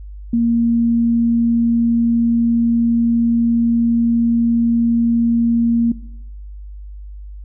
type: tone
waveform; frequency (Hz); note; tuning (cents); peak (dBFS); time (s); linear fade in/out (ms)
sine; 233; A#3; -1; -12; 0.33-5.92; 5
effects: noise-tail reverb RT60 0.8 s tail -19 dB re dry + added 50 Hz sine -30 dBFS peak until 7.44 s